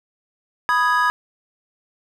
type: chord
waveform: triangle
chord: G# minor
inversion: first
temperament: equal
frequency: 987.8 / 1244.5 / 1661.2 Hz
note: B5 / D#6 / G#6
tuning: 0 / 0 / 0 cents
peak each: -18 dBFS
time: 0.69-1.1 s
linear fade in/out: 0 ms
effects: none